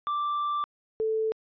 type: tone pair in turn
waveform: triangle / sine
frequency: 1174.7 / 440 Hz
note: D6 / A4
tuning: 0 / 0 cents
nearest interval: octave + perfect fourth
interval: 1700 cents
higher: first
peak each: -24 dBFS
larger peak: neither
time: 0.07-0.64 / 1-1.32 s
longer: first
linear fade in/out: 0 ms
effects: resampled to 11025 Hz